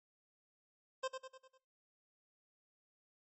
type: tone with echo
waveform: 25% pulse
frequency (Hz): 523.3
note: C5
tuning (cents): 0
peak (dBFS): -32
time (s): 1.03-1.08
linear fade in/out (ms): 10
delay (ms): 100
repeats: 5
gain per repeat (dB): -6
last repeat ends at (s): 1.58
effects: noise-tail reverb RT60 0.4 s tail -20 dB re dry + MP3 32 kbps